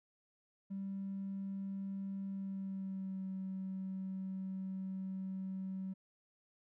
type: tone with pitch glide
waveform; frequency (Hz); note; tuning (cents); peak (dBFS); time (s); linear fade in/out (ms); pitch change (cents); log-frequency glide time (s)
triangle; 195.1 to 189.98; G3 to F#3; -8 to +46; -35; 0.7-5.94; 20; -46; 2.28-3.26
effects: tanh soft clip ceiling -36 dBFS

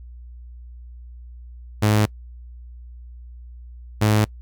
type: tone pair in turn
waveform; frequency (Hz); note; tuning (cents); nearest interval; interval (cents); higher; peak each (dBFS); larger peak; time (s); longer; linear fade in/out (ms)
sawtooth; 106.1 / 106.65; G#2 / G#2; +38 / +46; unison; 8; second; -11; neither; 1.82-2.06 / 4.01-4.25; neither; 10
effects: noise-tail reverb RT60 0.1 s tail -25 dB re dry + added 60 Hz sine -37 dBFS peak until 4.41 s

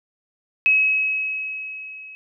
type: tone with level ramp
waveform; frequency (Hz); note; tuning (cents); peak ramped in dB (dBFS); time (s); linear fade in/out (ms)
sine; 2561; D#7; +49; -12 to -37; 0.66-2.15; 0
effects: none

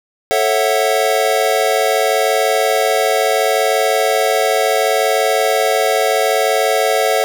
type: chord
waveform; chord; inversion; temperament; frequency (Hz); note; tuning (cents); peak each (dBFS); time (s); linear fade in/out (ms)
square; F# minor seventh; first; equal with one note detuned; 440 / 545.5 / 659.3 / 740; A4 / C#5 / E5 / F#5; 0 / -28 / 0 / 0; -19; 0.31-7.24; 0
effects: none

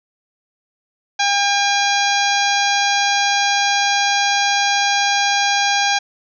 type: harmonic tone with a mistuned harmonic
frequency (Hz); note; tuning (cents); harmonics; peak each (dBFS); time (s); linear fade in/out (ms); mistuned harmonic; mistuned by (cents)
804; G5; +44; 1 / 2 / 3 / 4 / 5 / 6 / 7 / 8; -18 / -21 / -23 / -24 / -25 / -26 / -26 / -27; 1.19-5.99; 10; 4; +47
effects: none

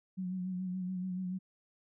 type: tone with vibrato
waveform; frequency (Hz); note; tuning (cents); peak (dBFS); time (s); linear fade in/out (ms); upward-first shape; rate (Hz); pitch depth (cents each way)
sine; 184; F#3; -9; -34; 0.17-1.39; 20; sine; 7; 38
effects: none

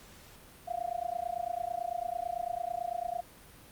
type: tone with amplitude modulation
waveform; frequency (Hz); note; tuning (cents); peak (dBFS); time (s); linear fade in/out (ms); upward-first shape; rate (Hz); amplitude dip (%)
sine; 700; F5; +4; -28; 0.67-3.22; 20; sine; 29; 100
effects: pink hiss -54 dBFS RMS until 3.71 s + Opus 48 kbps

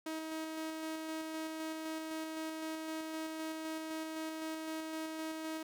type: tone with tremolo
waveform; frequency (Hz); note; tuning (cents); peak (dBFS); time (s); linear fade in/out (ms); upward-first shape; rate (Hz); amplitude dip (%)
sawtooth; 317.6; D#4; +36; -34; 0.06-5.63; 5; square; 3.9; 25
effects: none

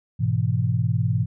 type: chord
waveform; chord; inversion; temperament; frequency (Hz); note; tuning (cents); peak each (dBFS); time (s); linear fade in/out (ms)
sine; E major; first; equal; 103.83 / 123.47 / 164.81; G#2 / B2 / E3; 0 / 0 / 0; -23 / -22 / -26; 0.19-1.26; 20
effects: none

